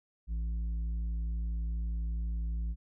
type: tone with tanh clipping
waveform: sine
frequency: 56.1 Hz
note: A1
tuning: 34 cents sharp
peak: -32 dBFS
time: 0.27-2.76 s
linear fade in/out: 50 ms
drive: 6 dB
effects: none